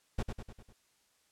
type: noise with echo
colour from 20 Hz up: brown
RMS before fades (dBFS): -31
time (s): 0.18-0.23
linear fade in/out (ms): 10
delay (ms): 100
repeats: 5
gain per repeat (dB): -5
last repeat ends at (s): 0.73
effects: white hiss -71 dBFS RMS until 1.31 s + low-pass 10000 Hz 12 dB/octave